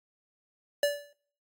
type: tone with exponential decay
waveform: square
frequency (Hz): 579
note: D5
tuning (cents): -25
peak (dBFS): -21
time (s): 0.83-1.13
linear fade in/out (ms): 2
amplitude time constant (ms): 65
effects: noise-tail reverb RT60 0.5 s tail -19 dB re dry + AAC 64 kbps